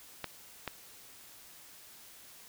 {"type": "clicks", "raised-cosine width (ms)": 0.3, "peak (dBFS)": -19, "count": 2, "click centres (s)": [0.243, 0.677], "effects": ["white hiss -54 dBFS RMS until 2.48 s"]}